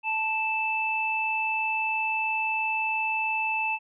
sine tone pair together, 880 / 2637 Hz, A5 / E7, 0 / 0 cents, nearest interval octave + perfect fifth, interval 1900 cents, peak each -29 / -26 dBFS, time 0.03-3.79 s, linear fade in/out 50 ms, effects none

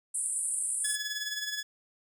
white band-pass noise, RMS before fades -32 dBFS, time 0.14-0.96 s, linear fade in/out 10 ms, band 8300 to 9900 Hz, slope 96 dB/octave
15% pulse tone with tremolo, 1700 Hz, G#6, 40 cents sharp, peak -24 dBFS, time 0.84-1.63 s, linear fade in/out 10 ms, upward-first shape sine, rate 19 Hz, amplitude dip 55%
effects none

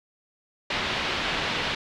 white low-pass noise, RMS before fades -28 dBFS, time 0.7-1.75 s, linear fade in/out 5 ms, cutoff 3700 Hz, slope 24 dB/octave, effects none

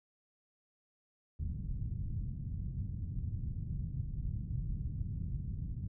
white low-pass noise, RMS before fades -38 dBFS, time 1.39-5.88 s, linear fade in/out 5 ms, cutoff 140 Hz, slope 24 dB/octave, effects none

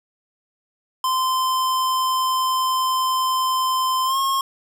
square tone with pitch glide, 1035 to 1080.8 Hz, C6 to C#6, -19 to -44 cents, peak -19 dBFS, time 1.04-4.41 s, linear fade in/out 2 ms, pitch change +75 cents, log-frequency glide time 4.05-4.17 s, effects none

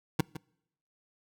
25% pulse tone with echo, 156 Hz, D#3, 5 cents sharp, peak -18 dBFS, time 0.19-0.21 s, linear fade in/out 5 ms, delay 160 ms, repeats 1, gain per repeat -14 dB, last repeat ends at 0.37 s, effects noise-tail reverb RT60 0.8 s tail -26 dB re dry

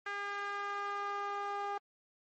sawtooth tone with band-pass filter sweep, 404.4 Hz, G#4, 46 cents flat, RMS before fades -38 dBFS, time 0.06-1.78 s, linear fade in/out 5 ms, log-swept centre 1600 to 960 Hz, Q 2.7, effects MP3 32 kbps

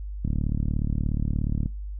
click train, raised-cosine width 5 ms, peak -14 dBFS, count 53, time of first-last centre 0.25-1.659 s, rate 36.9 Hz, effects noise-tail reverb RT60 0.2 s tail -21 dB re dry + added 50 Hz sine -31 dBFS peak until 1.99 s

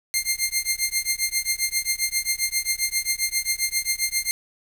10% pulse tone with tremolo, 2108 Hz, C7, 12 cents sharp, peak -9 dBFS, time 0.14-4.31 s, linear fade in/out 0 ms, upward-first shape triangle, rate 7.5 Hz, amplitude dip 100%, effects 7-bit

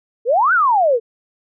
sine exponential two-way sweep, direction up then down, 434.9 to 1547 to 437.7 Hz, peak -11 dBFS, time 0.25-1 s, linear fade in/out 50 ms, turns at 0.53 s, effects none

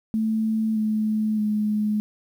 sine tone with pitch steps, 220 / 215.7 / 211.5 Hz, A3 / A3 / G#3, 0 / -34 / +32 cents, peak -20 dBFS, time 0.14-2 s, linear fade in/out 0 ms, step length 620 ms, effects 9-bit

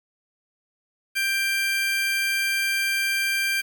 35% pulse tone pair together, 1582.4 / 2365 Hz, G6 / D7, +16 / +12 cents, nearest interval perfect fifth, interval 696 cents, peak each -24 / -22 dBFS, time 1.15-3.62 s, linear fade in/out 20 ms, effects 8-bit

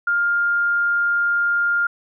sine tone, 1405 Hz, F6, 10 cents sharp, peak -16 dBFS, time 0.07-1.87 s, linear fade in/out 5 ms, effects none

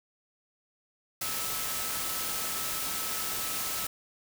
sine tone in noise, 1300 Hz, E6, 24 cents flat, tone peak -43 dBFS, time 1.21-3.87 s, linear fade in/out 5 ms, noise white, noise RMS -33 dBFS, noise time 1.21-3.87 s, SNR -13 dB, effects none

